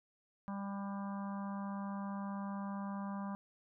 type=harmonic tone with a mistuned harmonic; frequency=198.3 Hz; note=G3; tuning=20 cents sharp; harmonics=1 / 3 / 4 / 5 / 6 / 7 / 8; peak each=-39 / -52 / -51 / -48 / -52 / -62 / -59 dBFS; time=0.48-3.35 s; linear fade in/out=0 ms; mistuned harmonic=7; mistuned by=+48 cents; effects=none